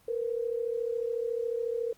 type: tone pair together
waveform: sine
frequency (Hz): 459.9 / 493.9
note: A#4 / B4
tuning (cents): -23 / 0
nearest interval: minor second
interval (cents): 123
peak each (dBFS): -30 / -34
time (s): 0.08-1.93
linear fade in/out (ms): 5
effects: pink hiss -62 dBFS RMS until 1.97 s + Opus 32 kbps